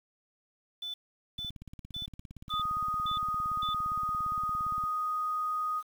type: tone bursts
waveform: sine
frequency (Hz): 3500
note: A7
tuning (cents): -10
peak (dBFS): -35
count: 6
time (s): 0.82-3.74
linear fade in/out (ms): 5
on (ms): 120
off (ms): 440
type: click train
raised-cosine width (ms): 5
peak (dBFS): -33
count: 61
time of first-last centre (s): 1.39-4.838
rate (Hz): 17.4
type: tone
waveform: sine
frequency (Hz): 1244.5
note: D#6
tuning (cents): 0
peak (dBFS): -29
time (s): 2.49-5.83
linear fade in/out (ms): 50
effects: 9-bit